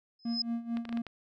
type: tone with exponential growth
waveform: sine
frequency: 5100 Hz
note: D#8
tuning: 42 cents sharp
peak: -25 dBFS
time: 0.19-0.42 s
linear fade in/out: 5 ms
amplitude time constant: 50 ms
type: tone with tremolo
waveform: triangle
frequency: 233.1 Hz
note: A#3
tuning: in tune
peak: -27 dBFS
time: 0.25-1.02 s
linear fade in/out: 5 ms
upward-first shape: sine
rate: 4.5 Hz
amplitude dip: 80%
type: clicks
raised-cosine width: 0.3 ms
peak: -26 dBFS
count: 6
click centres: 0.771 / 0.853 / 0.892 / 0.927 / 0.973 / 1.067 s
effects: none